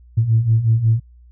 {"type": "beating tone pair", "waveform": "sine", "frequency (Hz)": [109.4, 114.9], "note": ["A2", "A#2"], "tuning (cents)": [-9, -25], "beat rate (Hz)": 5.5, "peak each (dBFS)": [-18, -13], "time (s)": [0.17, 1], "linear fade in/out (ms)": 10, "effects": ["tanh soft clip ceiling -5 dBFS", "added 60 Hz sine -43 dBFS peak until 1.31 s"]}